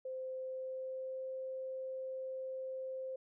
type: tone with pitch glide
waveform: sine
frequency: 519 to 523.2 Hz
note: C5 to C5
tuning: -14 to 0 cents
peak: -39 dBFS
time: 0.05-3.16 s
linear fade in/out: 5 ms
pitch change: +14 cents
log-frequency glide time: 0.36-1.26 s
effects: none